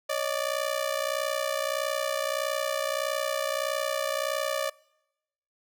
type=ring-modulated tone; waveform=sawtooth; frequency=587.3 Hz; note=D5; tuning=in tune; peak=-20 dBFS; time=0.09-4.7 s; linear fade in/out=10 ms; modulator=30.8 Hz; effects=noise-tail reverb RT60 0.9 s tail -25 dB re dry